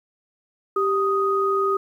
sine tone pair together, 392 / 1246.4 Hz, G4 / D#6, 0 / +3 cents, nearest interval octave + minor sixth, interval 2003 cents, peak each -21 dBFS, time 0.76-1.77 s, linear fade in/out 5 ms, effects 9-bit

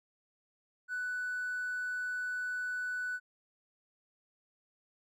triangle tone with hard clipping, 1489 Hz, F#6, 11 cents sharp, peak -34 dBFS, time 0.88-3.2 s, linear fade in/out 50 ms, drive 4 dB, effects none

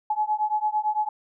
sine beating tone pair, 847 / 855.9 Hz, G#5 / A5, +34 / -48 cents, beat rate 8.9 Hz, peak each -25 dBFS, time 0.1-1.09 s, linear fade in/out 5 ms, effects none

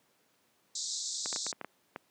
white band-pass noise, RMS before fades -37 dBFS, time 0.75-1.52 s, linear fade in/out 5 ms, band 3700 to 7900 Hz, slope 96 dB/octave
clicks, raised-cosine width 0.5 ms, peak -23 dBFS, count 8, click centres 1.259 / 1.328 / 1.361 / 1.466 / 1.528 / 1.613 / 1.646 / 1.961 s
effects pink hiss -70 dBFS RMS until 2.1 s + high-pass 200 Hz 12 dB/octave

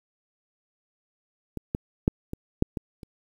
clicks, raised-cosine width 3 ms, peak -19 / -13 / -6 / -19 / -6 / -17 / -28 dBFS, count 7, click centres 1.573 / 1.749 / 2.079 / 2.334 / 2.624 / 2.772 / 3.032 s, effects 8-bit

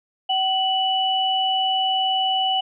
sine tone pair together, 760.4 / 2960 Hz, F#5 / F#7, +47 / 0 cents, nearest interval 2 octaves, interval 2353 cents, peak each -21 dBFS, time 0.29-2.61 s, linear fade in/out 10 ms, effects none

